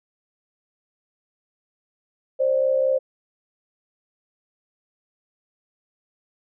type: tone pair together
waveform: sine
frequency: 529.2 / 594 Hz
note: C5 / D5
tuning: +20 / +20 cents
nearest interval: major second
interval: 200 cents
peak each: -18 / -24 dBFS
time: 2.39-2.99 s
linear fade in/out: 20 ms
effects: none